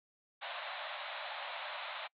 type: band-pass noise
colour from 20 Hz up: pink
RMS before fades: -43 dBFS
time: 0.41-2.08 s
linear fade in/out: 20 ms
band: 570 to 4000 Hz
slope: 96 dB/octave
effects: noise-tail reverb RT60 0.1 s tail -26 dB re dry